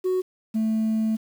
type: tone pair in turn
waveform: sine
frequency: 370 / 220 Hz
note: F#4 / A3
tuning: 0 / 0 cents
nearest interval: major sixth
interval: 900 cents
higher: first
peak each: -18 dBFS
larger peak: neither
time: 0.04-0.22 / 0.54-1.17 s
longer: second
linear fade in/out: 20 ms
effects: tanh soft clip ceiling -19 dBFS + 8-bit